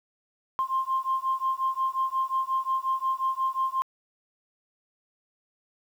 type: beating tone pair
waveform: sine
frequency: 1053 / 1058.6 Hz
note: C6 / C6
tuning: +11 / +20 cents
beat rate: 5.6 Hz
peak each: -27 dBFS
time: 0.59-3.82 s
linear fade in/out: 0 ms
effects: tanh soft clip ceiling -17 dBFS + 9-bit